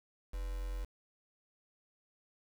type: tone with quantisation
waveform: sine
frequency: 45.04 Hz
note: F#1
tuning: 46 cents flat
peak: -36 dBFS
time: 0.33-0.85 s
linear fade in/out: 10 ms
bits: 8
effects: none